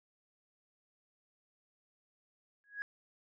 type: tone with exponential growth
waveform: sine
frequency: 1661.2 Hz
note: G#6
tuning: in tune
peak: -32 dBFS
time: 2.64-2.82 s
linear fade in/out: 0 ms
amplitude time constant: 38 ms
effects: tanh soft clip ceiling -29 dBFS